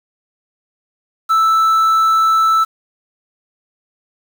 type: tone with quantisation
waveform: triangle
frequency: 1318.5 Hz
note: E6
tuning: in tune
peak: -8 dBFS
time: 1.29-2.65 s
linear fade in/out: 20 ms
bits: 6
effects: none